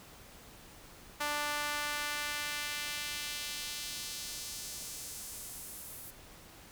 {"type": "tone with high-pass filter sweep", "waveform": "sawtooth", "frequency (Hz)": 294.3, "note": "D4", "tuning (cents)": 4, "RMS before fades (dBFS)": -39, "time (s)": [1.2, 6.11], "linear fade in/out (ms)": 10, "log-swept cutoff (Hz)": [950, 12000], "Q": 1, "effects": ["pink hiss -54 dBFS RMS until 6.71 s"]}